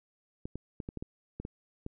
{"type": "clicks", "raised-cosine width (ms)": 3, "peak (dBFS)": -25, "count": 9, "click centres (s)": [0.455, 0.556, 0.802, 0.889, 0.973, 1.025, 1.4, 1.451, 1.864], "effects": []}